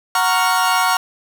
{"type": "chord", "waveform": "40% pulse", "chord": "Gb major seventh", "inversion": "none", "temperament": "equal", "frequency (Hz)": [740, 932.3, 1108.7, 1396.9], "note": ["Gb5", "Bb5", "Db6", "F6"], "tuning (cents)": [0, 0, 0, 0], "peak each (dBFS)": -19, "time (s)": [0.15, 0.97], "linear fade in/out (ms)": 2, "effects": []}